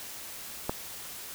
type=click; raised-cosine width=1 ms; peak=-14 dBFS; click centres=0.695 s; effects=white hiss -42 dBFS RMS until 1.34 s